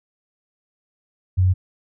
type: tone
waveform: sine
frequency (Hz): 92.4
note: F#2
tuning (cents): -2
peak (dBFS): -13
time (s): 1.37-1.54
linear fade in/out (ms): 20
effects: none